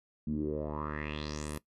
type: tone with low-pass filter sweep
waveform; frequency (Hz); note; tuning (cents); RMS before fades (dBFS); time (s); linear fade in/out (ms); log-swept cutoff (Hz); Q
10% pulse; 75.2; D2; +42; -36; 0.27-1.58; 5; 200 to 12000; 4.7
effects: noise-tail reverb RT60 0.1 s tail -18 dB re dry